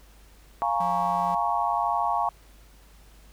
sine chord, Bb minor seventh, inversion second, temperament equal, 698.5 / 830.6 / 932.3 / 1108.7 Hz, F5 / Ab5 / Bb5 / Db6, 0 / 0 / 0 / 0 cents, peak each -28 dBFS, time 0.62-2.29 s, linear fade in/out 0 ms
square tone, 178.2 Hz, F3, 35 cents sharp, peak -36 dBFS, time 0.8-1.35 s, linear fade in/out 5 ms
effects added 50 Hz sine -51 dBFS peak until 3.32 s + pink hiss -57 dBFS RMS until 3.32 s

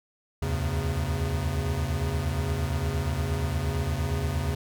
square tone cluster, 73.3 / 81.9 / 98.1 / 135.7 Hz, D2 / E2 / G2 / C#3, -3 / -11 / +2 / -36 cents, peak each -33 / -30 / -37 / -31 dBFS, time 0.42-4.55 s, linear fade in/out 5 ms, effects none

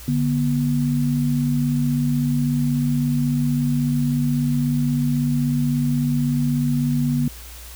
sine tone pair together, 145.59 / 241.9 Hz, D3 / B3, -15 / -36 cents, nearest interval major sixth, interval 879 cents, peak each -20 dBFS, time 0.08-7.28 s, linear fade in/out 2 ms, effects added 60 Hz sine -38 dBFS peak until 7.75 s + white hiss -41 dBFS RMS until 7.75 s

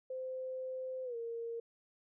sine tone with pitch glide, 517 to 463.3 Hz, C5 to A#4, -21 to -11 cents, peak -38 dBFS, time 0.1-1.6 s, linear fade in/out 5 ms, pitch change -190 cents, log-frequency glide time 1.04-1.16 s, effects none

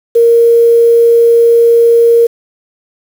sine tone with quantisation, 466.2 Hz, A#4, in tune, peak -3 dBFS, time 0.15-2.27 s, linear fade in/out 10 ms, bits 5, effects none

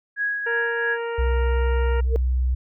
sine tone with tremolo, 1659 Hz, G#6, 2 cents flat, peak -20 dBFS, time 0.16-0.98 s, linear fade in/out 50 ms, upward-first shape triangle, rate 3 Hz, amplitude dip 50%
harmonic tone, 466.2 Hz, A#4, in tune, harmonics 1 / 2 / 3 / 4 / 5 / 6, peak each -26 / -33 / -35 / -38 / -44 / -43 dBFS, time 0.46-2.01 s, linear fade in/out 10 ms
sine tone, 63.1 Hz, B1, 38 cents sharp, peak -18 dBFS, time 1.18-2.55 s, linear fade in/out 10 ms
sine tone with exponential growth, 454.6 Hz, A#4, 43 cents flat, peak -17 dBFS, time 2.04-2.16 s, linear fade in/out 0 ms, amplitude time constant 26 ms
effects none

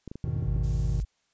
clicks, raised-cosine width 3 ms, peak -25 dBFS, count 7, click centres 0.077 / 0.115 / 0.156 / 0.277 / 0.365 / 0.425 / 0.564 s
triangle chord, E major seventh, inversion none, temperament equal, 82.41 / 103.83 / 123.47 / 155.56 Hz, E2 / G#2 / B2 / D#3, 0 / 0 / 0 / 0 cents, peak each -32 / -32 / -29 / -31 dBFS, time 0.24-1 s, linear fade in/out 0 ms
sine tone, 52.2 Hz, G#1, 10 cents sharp, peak -26 dBFS, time 0.46-1.05 s, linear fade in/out 10 ms
violet noise, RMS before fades -43 dBFS, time 0.63-1.03 s, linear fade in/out 10 ms
effects white hiss -72 dBFS RMS until 1.33 s + resampled to 16000 Hz

